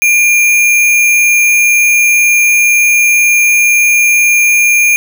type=tone with sample-and-hold; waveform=sine; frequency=2399 Hz; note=D7; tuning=36 cents sharp; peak=-5 dBFS; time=0.02-4.96 s; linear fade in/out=0 ms; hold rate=8820 Hz; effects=none